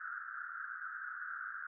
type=band-pass noise; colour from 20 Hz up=white; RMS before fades=-44 dBFS; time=0-1.67 s; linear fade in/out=5 ms; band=1300 to 1600 Hz; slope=96 dB/octave; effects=none